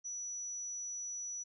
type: tone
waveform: sine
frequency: 5900 Hz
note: F#8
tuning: 6 cents flat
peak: -39 dBFS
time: 0.04-1.44 s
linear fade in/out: 20 ms
effects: none